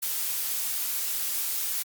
blue noise, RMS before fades -29 dBFS, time 0.02-1.83 s, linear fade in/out 10 ms, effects Opus 48 kbps

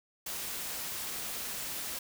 white noise, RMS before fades -38 dBFS, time 0.26-1.99 s, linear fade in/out 5 ms, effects none

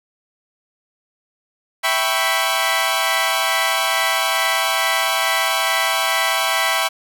15% pulse chord, C# half-diminished seventh, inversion first, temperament equal, 659.3 / 784 / 987.8 / 1108.7 Hz, E5 / G5 / B5 / C#6, 0 / 0 / 0 / 0 cents, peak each -16 dBFS, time 1.83-6.89 s, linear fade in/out 20 ms, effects none

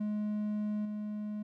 triangle tone with level steps, 210.4 Hz, G#3, 23 cents sharp, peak -29 / -33 dBFS, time 0-1.43 s, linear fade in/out 10 ms, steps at 0.85 s, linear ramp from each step 5 ms, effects none

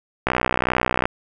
click train, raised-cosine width 0.5 ms, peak -3 dBFS, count 50, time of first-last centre 0.27-1.055 s, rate 62.4 Hz, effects none

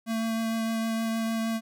square tone with vibrato, 225.2 Hz, A3, 40 cents sharp, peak -27 dBFS, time 0.06-1.61 s, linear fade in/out 50 ms, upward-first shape triangle, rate 6.5 Hz, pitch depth 12 cents each way, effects none

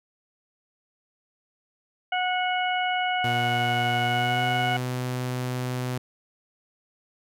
harmonic tone, 732 Hz, F#5, 19 cents flat, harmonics 1 / 2 / 3 / 4, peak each -25 / -30 / -31 / -32 dBFS, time 2.12-4.77 s, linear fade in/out 5 ms
sawtooth tone with pitch glide, 120 to 126.04 Hz, B2 to B2, -49 to +36 cents, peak -23 dBFS, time 3.24-5.98 s, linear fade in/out 5 ms, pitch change +85 cents, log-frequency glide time 4.05-4.45 s
effects none

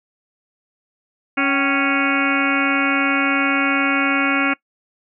harmonic tone with a mistuned harmonic, 277.2 Hz, C#4, in tune, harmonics 1 / 2 / 3 / 4 / 5 / 6 / 7 / 8 / 9 / 10, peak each -20 / -29 / -28 / -27 / -22 / -26 / -32 / -22 / -26 / -28 dBFS, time 1.37-4.54 s, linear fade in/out 10 ms, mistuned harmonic 3, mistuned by -120 cents, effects noise-tail reverb RT60 0.1 s tail -22 dB re dry

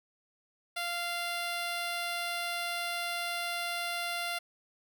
10% pulse tone, 694 Hz, F5, 11 cents flat, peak -24 dBFS, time 0.76-4.39 s, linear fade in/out 10 ms, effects none

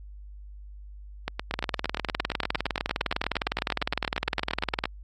two click trains, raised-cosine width 0.3 ms, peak -12 / -10 dBFS, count 32 / 66, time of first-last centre 1.28-4.856 / 1.54-4.839 s, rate 8.67 / 19.7 Hz, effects added 50 Hz sine -41 dBFS peak until 5.03 s + AAC 48 kbps

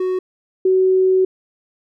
triangle / sine tone pair in turn, 370 / 375.2 Hz, F#4 / F#4, 0 / +24 cents, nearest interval unison, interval 24 cents, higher second, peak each -15 / -11 dBFS, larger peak second, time 0-0.19 / 0.65-1.25 s, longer second, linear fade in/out 5 ms, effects none

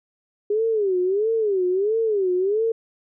sine tone with vibrato, 404.6 Hz, G#4, 45 cents flat, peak -18 dBFS, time 0.5-2.72 s, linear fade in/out 5 ms, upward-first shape sine, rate 1.5 Hz, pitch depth 200 cents each way, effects none

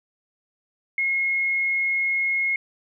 sine tone, 2160 Hz, C#7, 45 cents flat, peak -20 dBFS, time 0.98-2.56 s, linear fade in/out 2 ms, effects none

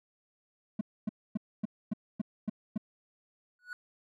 triangle tone bursts, 213.2 Hz, G#3, 46 cents sharp, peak -26 dBFS, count 8, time 0.79-2.778 s, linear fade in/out 5 ms, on 21 ms, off 260 ms
triangle tone with exponential growth, 1469 Hz, F#6, 13 cents flat, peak -33 dBFS, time 3.59-3.73 s, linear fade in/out 1 ms, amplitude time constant 29 ms
effects none

